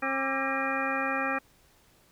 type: harmonic tone with a mistuned harmonic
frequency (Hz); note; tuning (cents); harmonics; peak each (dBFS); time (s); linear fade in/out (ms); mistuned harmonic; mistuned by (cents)
268.7; C4; +46; 1 / 2 / 3 / 4 / 5 / 6 / 7 / 9; -35 / -35 / -35 / -35 / -35 / -35 / -35 / -35; 0.02-1.39; 10; 4; +150
effects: pink hiss -62 dBFS RMS until 2.11 s